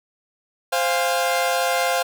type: chord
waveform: sawtooth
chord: F minor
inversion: second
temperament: equal with one note detuned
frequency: 523.3 / 698.5 / 813 Hz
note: C5 / F5 / Ab5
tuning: 0 / 0 / -37 cents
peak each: -19 / -18 / -23 dBFS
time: 0.72-2.03 s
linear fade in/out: 10 ms
effects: none